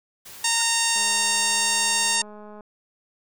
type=noise; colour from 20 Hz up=white; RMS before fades=-42 dBFS; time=0.25-2.16 s; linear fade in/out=10 ms
type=harmonic tone; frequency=921 Hz; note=A#5; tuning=21 cents flat; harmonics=1 / 2 / 3 / 4 / 5 / 6 / 7 / 8 / 9 / 10; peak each=-29 / -29 / -29 / -29 / -29 / -29 / -29 / -29 / -29 / -29 dBFS; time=0.44-2.22 s; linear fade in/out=5 ms
type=tone with exponential growth; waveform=sine; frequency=1436 Hz; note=F6; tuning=48 cents sharp; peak=-36 dBFS; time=0.52-0.62 s; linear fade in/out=2 ms; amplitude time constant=21 ms
type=click train; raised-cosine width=1 ms; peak=-30 dBFS; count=347; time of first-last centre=0.96-2.608 s; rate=210 Hz
effects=none